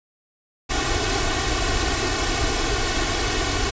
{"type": "noise with comb filter", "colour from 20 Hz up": "pink", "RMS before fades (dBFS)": -22, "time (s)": [0.69, 3.71], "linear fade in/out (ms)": 20, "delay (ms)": 2.7, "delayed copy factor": 0.9, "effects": ["resampled to 16000 Hz"]}